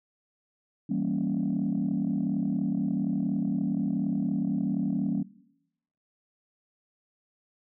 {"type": "chord", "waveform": "sine", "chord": "E diminished seventh", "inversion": "none", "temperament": "equal", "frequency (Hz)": [164.81, 196, 233.1, 277.2], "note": ["E3", "G3", "Bb3", "Db4"], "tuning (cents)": [0, 0, 0, 0], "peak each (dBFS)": [-33, -29, -30, -30], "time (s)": [0.89, 5.23], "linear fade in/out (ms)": 10, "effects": ["noise-tail reverb RT60 0.8 s tail -19 dB re dry", "tanh soft clip ceiling -19 dBFS"]}